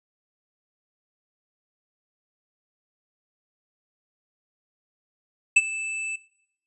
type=tone with ADSR envelope; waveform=square; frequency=2634 Hz; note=E7; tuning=2 cents flat; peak=-11 dBFS; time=5.56-6.16 s; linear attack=9 ms; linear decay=36 ms; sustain=-18 dB; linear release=5 ms; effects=noise-tail reverb RT60 0.7 s tail -19 dB re dry + resampled to 24000 Hz